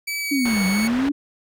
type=tone with pitch glide; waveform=sawtooth; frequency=2295 to 2223 Hz; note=D7 to C#7; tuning=-40 to +4 cents; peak=-21 dBFS; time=0.07-0.88 s; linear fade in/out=10 ms; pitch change=-56 cents; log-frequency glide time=0.2-0.47 s
type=exponential two-way sweep; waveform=sine; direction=down then up; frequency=292.7 to 185 to 292.7 Hz; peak=-18 dBFS; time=0.31-1.12 s; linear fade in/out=10 ms; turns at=0.66 s
type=low-pass noise; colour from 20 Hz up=white; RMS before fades=-31 dBFS; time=0.45-1.09 s; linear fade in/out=5 ms; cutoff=1800 Hz; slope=12 dB/octave
effects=none